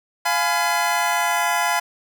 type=chord; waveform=25% pulse; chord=F diminished; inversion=none; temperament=just; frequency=698.5 / 838.1 / 1005.8 Hz; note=F5 / Ab5 / Cb6; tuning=0 / +16 / +31 cents; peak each=-19 dBFS; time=0.25-1.8 s; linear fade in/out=10 ms; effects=none